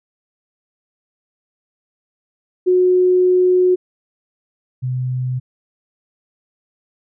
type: tone pair in turn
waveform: sine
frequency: 364.8 / 127.2 Hz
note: F#4 / C3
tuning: -24 / -48 cents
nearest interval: octave + tritone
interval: 1824 cents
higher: first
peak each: -10 / -18 dBFS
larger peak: first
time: 2.66-3.76 / 4.82-5.4 s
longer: first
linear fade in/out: 20 ms
effects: none